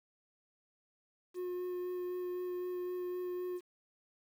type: tone with vibrato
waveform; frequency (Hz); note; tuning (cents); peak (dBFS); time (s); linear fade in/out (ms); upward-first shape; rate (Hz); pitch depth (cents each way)
triangle; 360; F#4; -47; -34; 1.34-3.61; 50; sine; 3.9; 10
effects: 10-bit